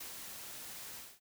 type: noise with ADSR envelope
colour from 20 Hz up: white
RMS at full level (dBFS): -45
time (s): 0-1.2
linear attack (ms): 7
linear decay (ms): 140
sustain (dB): -2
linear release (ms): 240
effects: none